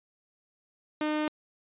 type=tone; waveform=sawtooth; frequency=304.4 Hz; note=D#4; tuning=38 cents flat; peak=-23 dBFS; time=1.01-1.28 s; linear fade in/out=2 ms; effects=resampled to 8000 Hz